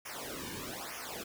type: noise with flanger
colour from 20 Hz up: pink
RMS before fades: -42 dBFS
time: 0.05-1.24 s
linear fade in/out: 10 ms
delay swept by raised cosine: 0.24 to 1.54 ms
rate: 1.1 Hz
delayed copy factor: -0.95
effects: none